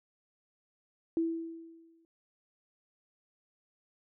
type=tone with exponential decay; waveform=sine; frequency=329.6 Hz; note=E4; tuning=in tune; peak=-25 dBFS; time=1.17-2.05 s; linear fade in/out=1 ms; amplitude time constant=190 ms; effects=none